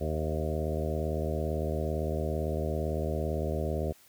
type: harmonic tone with a mistuned harmonic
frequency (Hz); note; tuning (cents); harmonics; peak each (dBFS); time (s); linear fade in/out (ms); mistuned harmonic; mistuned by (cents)
77.78; D#2; 0; 1 / 2 / 3 / 4 / 5 / 6 / 7 / 8 / 9; -32 / -36 / -39 / -42 / -37 / -39 / -38 / -39 / -44; 0-3.93; 20; 8; +29
effects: white hiss -59 dBFS RMS until 4.08 s